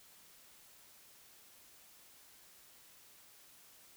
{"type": "silence", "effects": ["white hiss -61 dBFS RMS until 3.96 s"]}